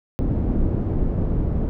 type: low-pass noise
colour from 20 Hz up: pink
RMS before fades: -21 dBFS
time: 0.19-1.69 s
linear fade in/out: 0 ms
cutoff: 310 Hz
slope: 12 dB/octave
effects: none